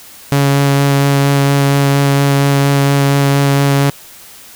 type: tone with vibrato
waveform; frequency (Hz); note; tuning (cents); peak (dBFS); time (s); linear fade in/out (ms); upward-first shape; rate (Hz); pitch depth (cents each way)
sawtooth; 140; C#3; +18; -5; 0.32-3.9; 0; sine; 4.3; 10
effects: white hiss -37 dBFS RMS until 4.55 s